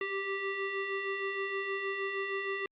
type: tone with frequency modulation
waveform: sine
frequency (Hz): 1174.7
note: D6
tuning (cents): 0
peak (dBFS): -32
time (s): 0.01-2.66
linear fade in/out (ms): 2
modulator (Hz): 781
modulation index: 1.8
effects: Opus 48 kbps